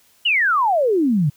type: exponential sweep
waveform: sine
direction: down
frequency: 3021 to 135.9 Hz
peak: -14 dBFS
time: 0.25-1.3 s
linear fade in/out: 10 ms
effects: white hiss -56 dBFS RMS until 1.36 s